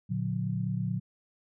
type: chord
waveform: sine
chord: Bb augmented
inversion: none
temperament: just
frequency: 116.54 / 145.68 / 182.1 Hz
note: Bb2 / D3 / F#3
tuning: 0 / -14 / -27 cents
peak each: -32 / -34 / -32 dBFS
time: 0.09-1 s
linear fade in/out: 20 ms
effects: none